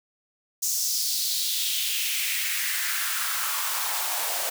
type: noise with high-pass filter sweep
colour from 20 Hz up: white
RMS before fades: -27 dBFS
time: 0.62-4.5 s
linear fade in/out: 10 ms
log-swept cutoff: 6300 to 620 Hz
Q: 2.8
effects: none